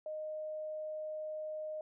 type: tone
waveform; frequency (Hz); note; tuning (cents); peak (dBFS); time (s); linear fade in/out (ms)
sine; 618; D#5; -12; -38; 0.06-1.81; 2
effects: none